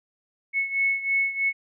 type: beating tone pair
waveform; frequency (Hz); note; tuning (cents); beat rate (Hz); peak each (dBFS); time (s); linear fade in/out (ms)
sine; 2199 / 2202.1; C#7 / C#7; -14 / -12; 3.1; -23 / -27; 0.53-1.53; 50
effects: none